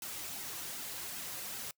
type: noise with flanger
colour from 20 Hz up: white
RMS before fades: -42 dBFS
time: 0.02-1.71 s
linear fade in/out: 2 ms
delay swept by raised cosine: 1.7 to 4.7 ms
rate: 2.6 Hz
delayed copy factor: -0.6
effects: noise-tail reverb RT60 0.1 s tail -24 dB re dry